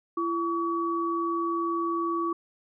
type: tone pair together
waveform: sine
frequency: 337.4 / 1135 Hz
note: E4 / C#6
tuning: +40 / +41 cents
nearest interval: octave + major sixth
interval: 2101 cents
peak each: -28 dBFS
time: 0.17-2.33 s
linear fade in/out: 5 ms
effects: none